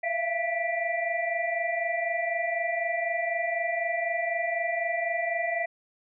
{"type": "tone cluster", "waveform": "sine", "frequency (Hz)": [664, 688, 1967, 2369], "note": ["E5", "F5", "B6", "D7"], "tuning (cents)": [12, -26, -7, 14], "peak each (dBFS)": [-32, -30, -30, -37], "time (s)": [0.03, 5.66], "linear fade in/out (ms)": 10, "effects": []}